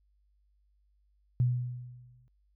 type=tone with exponential decay; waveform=sine; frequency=123.47 Hz; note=B2; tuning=in tune; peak=-21 dBFS; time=1.4-2.28 s; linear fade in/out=0 ms; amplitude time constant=190 ms; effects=added 50 Hz sine -66 dBFS peak until 2.55 s